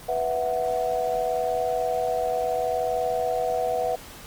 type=chord; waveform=sine; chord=B suspended fourth; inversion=none; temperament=equal; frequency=493.9 / 659.3 / 740 Hz; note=B4 / E5 / F#5; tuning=0 / 0 / 0 cents; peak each=-27 dBFS; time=0.08-3.96 s; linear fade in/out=10 ms; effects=pink hiss -43 dBFS RMS until 4.26 s + Opus 24 kbps